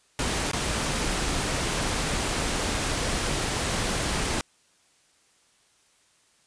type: noise with dropouts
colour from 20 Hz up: pink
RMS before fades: -27 dBFS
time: 0.19-4.41 s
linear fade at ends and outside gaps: 1 ms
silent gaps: 0.515-0.532 s
effects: white hiss -63 dBFS RMS until 6.46 s + resampled to 22050 Hz